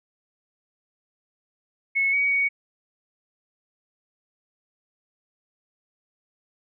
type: tone with pitch steps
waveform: sine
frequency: 2195 / 2255 / 2238 Hz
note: C#7 / C#7 / C#7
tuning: -18 / +29 / +16 cents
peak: -19 dBFS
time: 1.95-2.49 s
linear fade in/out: 20 ms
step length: 180 ms
effects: none